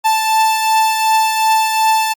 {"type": "beating tone pair", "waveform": "45% pulse", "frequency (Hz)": [880, 882.7], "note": ["A5", "A5"], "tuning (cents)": [0, 5], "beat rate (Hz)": 2.7, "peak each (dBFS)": [-12, -20], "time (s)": [0.04, 2.14], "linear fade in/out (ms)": 20, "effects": ["Opus 48 kbps"]}